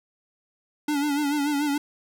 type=tone with vibrato; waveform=square; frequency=290 Hz; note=D4; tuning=22 cents flat; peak=-23 dBFS; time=0.88-1.78 s; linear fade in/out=5 ms; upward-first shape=sine; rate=6.9 Hz; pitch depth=62 cents each way; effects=none